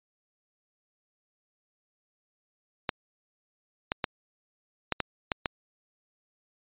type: clicks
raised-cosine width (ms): 0.3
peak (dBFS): -10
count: 7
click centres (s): 2.892 / 3.919 / 4.042 / 4.923 / 5.003 / 5.318 / 5.458
effects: resampled to 8000 Hz